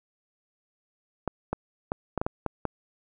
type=clicks; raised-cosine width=1 ms; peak=-13 dBFS; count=8; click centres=1.277 / 1.53 / 1.919 / 2.177 / 2.215 / 2.265 / 2.463 / 2.653 s; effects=none